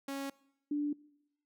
sawtooth / sine tone pair in turn, 275.4 / 292.8 Hz, C#4 / D4, -11 / -5 cents, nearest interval minor second, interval 106 cents, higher second, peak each -33 / -30 dBFS, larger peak second, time 0.08-0.3 / 0.71-0.93 s, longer neither, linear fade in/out 5 ms, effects noise-tail reverb RT60 0.8 s tail -22 dB re dry

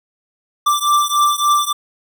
square beating tone pair, 1174.7 / 1178.2 Hz, D6 / D6, 0 / +5 cents, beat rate 3.5 Hz, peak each -16 / -17 dBFS, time 0.66-1.73 s, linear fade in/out 10 ms, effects none

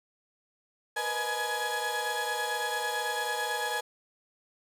30% pulse tone cluster, 479.7 / 504 / 620 / 843 / 1677 Hz, A#4 / B4 / D#5 / G#5 / G#6, +50 / +35 / -6 / +26 / +16 cents, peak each -35 / -39 / -39 / -30 / -32 dBFS, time 0.96-3.81 s, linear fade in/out 10 ms, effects resampled to 32000 Hz + 10-bit

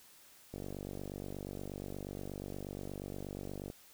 click train, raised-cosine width 2 ms, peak -29 dBFS, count 154, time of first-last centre 0.54-3.701 s, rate 48.4 Hz, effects white hiss -60 dBFS RMS until 3.93 s

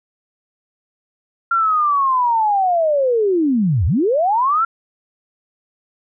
sine linear two-way sweep, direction down then up, 1384 to 70.7 to 1384 Hz, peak -13 dBFS, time 1.51-4.65 s, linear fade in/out 5 ms, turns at 3.86 s, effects none

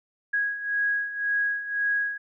sine beating tone pair, 1652 / 1653.9 Hz, G#6 / G#6, -10 / -8 cents, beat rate 1.9 Hz, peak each -30 / -25 dBFS, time 0.33-2.18 s, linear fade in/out 10 ms, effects none

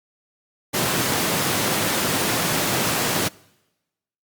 pink high-pass noise, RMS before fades -22 dBFS, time 0.73-3.29 s, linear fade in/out 20 ms, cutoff 120 Hz, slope 24 dB/octave, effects noise-tail reverb RT60 1.0 s tail -24 dB re dry + Opus 48 kbps

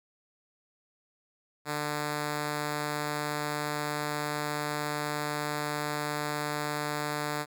5% pulse tone, 148.6 Hz, D3, 21 cents sharp, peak -19 dBFS, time 1.65-7.46 s, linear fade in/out 50 ms, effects none

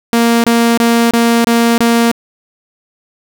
sawtooth tone bursts, 233.1 Hz, A#3, in tune, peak -4 dBFS, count 6, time 0.13-2.115 s, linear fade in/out 0 ms, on 310 ms, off 25 ms, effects none

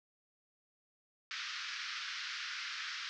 pink band-pass noise, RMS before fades -42 dBFS, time 1.31-3.09 s, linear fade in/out 0 ms, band 1300 to 5600 Hz, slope 48 dB/octave, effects none

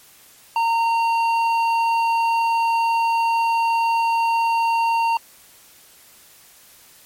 sine tone with hard clipping, 919 Hz, A#5, 25 cents flat, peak -18 dBFS, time 0.56-5.17 s, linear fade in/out 2 ms, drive 8 dB, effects white hiss -49 dBFS RMS until 7.05 s + MP3 64 kbps

